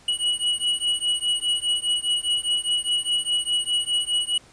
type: beating tone pair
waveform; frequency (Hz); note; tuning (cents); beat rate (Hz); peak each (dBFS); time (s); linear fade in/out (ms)
square; 2921 / 2925.9; F#7 / F#7; -23 / -20; 4.9; -25; 0.08-4.38; 5
effects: pink hiss -52 dBFS RMS until 4.52 s + resampled to 22050 Hz